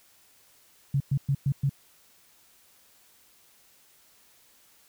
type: tone bursts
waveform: sine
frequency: 138.59 Hz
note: C#3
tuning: in tune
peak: -21 dBFS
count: 5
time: 0.94-1.695 s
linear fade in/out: 5 ms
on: 63 ms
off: 110 ms
effects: white hiss -60 dBFS RMS until 4.88 s